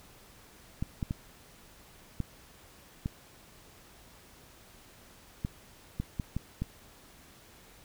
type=clicks; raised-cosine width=5 ms; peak=-19 dBFS; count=10; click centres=0.825 / 1.028 / 1.109 / 2.203 / 3.059 / 5.449 / 6 / 6.198 / 6.366 / 6.62 s; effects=pink hiss -56 dBFS RMS until 7.84 s